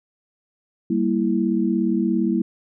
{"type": "chord", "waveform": "sine", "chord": "E diminished", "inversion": "first", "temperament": "equal", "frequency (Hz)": [196, 233.1, 329.6], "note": ["G3", "Bb3", "E4"], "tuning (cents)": [0, 0, 0], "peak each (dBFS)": -22, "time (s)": [0.9, 2.42], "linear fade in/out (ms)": 5, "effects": []}